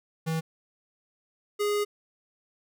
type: tone pair in turn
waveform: square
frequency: 161.4 / 413.6 Hz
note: E3 / G#4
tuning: -36 / -7 cents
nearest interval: octave + major third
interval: 1629 cents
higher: second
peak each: -27 / -25 dBFS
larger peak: second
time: 0.26-0.41 / 1.59-1.85 s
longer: second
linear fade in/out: 20 ms
effects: none